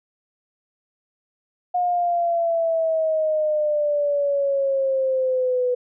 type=exponential sweep; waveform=sine; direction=down; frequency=720 to 493.9 Hz; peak=-18 dBFS; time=1.74-5.75 s; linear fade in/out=10 ms; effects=none